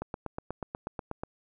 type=click train; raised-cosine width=1 ms; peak=-20 dBFS; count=11; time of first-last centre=0.02-1.235 s; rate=8.23 Hz; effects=none